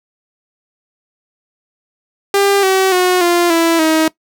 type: tone with pitch steps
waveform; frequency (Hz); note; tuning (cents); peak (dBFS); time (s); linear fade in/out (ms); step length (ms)
sawtooth; 398.6 / 380.8 / 363.8 / 347.6 / 332.1 / 317.3; G4 / F#4 / F#4 / F4 / E4 / D#4; +29 / +50 / -29 / -8 / +13 / +34; -6; 2.34-4.08; 2; 290
effects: noise-tail reverb RT60 0.1 s tail -20 dB re dry